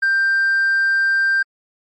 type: tone with tanh clipping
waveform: triangle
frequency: 1575 Hz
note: G6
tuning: 8 cents sharp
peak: -14 dBFS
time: 0.02-1.43 s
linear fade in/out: 10 ms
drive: 6 dB
effects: MP3 48 kbps